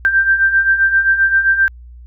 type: beating tone pair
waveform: sine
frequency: 1568 / 1575.6 Hz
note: G6 / G6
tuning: 0 / +8 cents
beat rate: 7.6 Hz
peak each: -17 / -11 dBFS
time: 0.05-1.68 s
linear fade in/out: 0 ms
effects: added 60 Hz sine -34 dBFS peak until 2.06 s